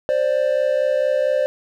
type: tone pair together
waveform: triangle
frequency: 525.6 / 590 Hz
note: C5 / D5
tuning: +8 / +8 cents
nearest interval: major second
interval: 200 cents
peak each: -17 dBFS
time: 0.09-1.46 s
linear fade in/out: 0 ms
effects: none